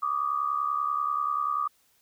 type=tone pair together; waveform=sine; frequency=1160 / 1230.3 Hz; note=D6 / D#6; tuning=-22 / -20 cents; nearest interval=minor second; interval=102 cents; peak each=-28 dBFS; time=0.02-1.68 s; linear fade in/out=10 ms; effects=white hiss -66 dBFS RMS until 2.01 s